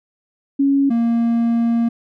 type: tone pair in turn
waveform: sine / triangle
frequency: 277.2 / 232.7 Hz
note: C#4 / A#3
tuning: 0 / -3 cents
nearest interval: minor third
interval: 303 cents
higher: first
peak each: -12 dBFS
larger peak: neither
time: 0.59-0.9 / 0.9-1.89 s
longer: second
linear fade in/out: 10 ms
effects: none